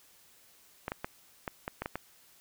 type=clicks; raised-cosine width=0.5 ms; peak=-19 dBFS; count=8; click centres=0.881 / 0.919 / 1.045 / 1.478 / 1.679 / 1.82 / 1.859 / 1.956 s; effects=white hiss -61 dBFS RMS until 2.4 s